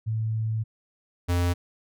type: tone pair in turn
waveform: sine / square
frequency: 110.6 / 87.78 Hz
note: A2 / F2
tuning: +9 / +9 cents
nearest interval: major third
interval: 400 cents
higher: first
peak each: -24 / -22 dBFS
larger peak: second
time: 0.06-0.64 / 1.28-1.54 s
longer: first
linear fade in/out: 20 ms
effects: none